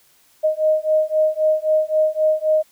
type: beating tone pair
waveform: sine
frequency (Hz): 620 / 623.8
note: D#5 / D#5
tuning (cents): -6 / +4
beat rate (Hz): 3.8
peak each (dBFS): -18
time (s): 0.43-2.63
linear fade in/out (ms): 20
effects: white hiss -56 dBFS RMS until 2.71 s